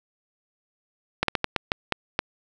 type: slowing click train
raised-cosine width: 0.3 ms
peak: -5 dBFS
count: 8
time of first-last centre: 1.23-2.191 s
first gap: 53 ms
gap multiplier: 1.31
effects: none